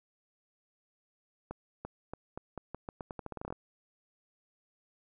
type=accelerating click train; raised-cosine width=1 ms; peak=-25 dBFS; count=18; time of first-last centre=1.51-3.525 s; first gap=340 ms; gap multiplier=0.84; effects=none